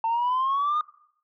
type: exponential sweep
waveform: sine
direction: up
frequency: 895 to 1235 Hz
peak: -20 dBFS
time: 0.04-0.81 s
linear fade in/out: 2 ms
effects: noise-tail reverb RT60 0.7 s tail -21 dB re dry + tanh soft clip ceiling -19 dBFS